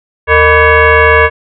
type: tone with frequency modulation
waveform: sine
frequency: 613 Hz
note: D#5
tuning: 26 cents flat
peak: -3 dBFS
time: 0.27-1.3 s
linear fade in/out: 50 ms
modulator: 535 Hz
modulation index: 3.1
effects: none